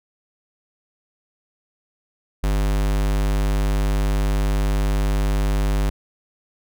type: tone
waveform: square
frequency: 50 Hz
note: G1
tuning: 35 cents sharp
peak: -18 dBFS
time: 2.43-5.9 s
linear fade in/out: 10 ms
effects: none